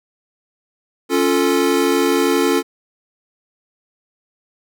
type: chord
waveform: square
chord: Db augmented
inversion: none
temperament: equal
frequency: 277.2 / 349.2 / 440 Hz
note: Db4 / F4 / A4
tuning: 0 / 0 / 0 cents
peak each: -19 dBFS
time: 1.09-2.63 s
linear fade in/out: 50 ms
effects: none